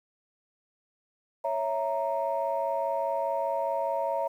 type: chord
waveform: sine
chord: A# diminished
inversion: first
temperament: equal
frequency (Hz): 554.4 / 659.3 / 932.3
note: C#5 / E5 / A#5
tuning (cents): 0 / 0 / 0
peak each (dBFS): -30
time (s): 1.44-4.28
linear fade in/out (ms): 10
effects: tanh soft clip ceiling -18 dBFS + 10-bit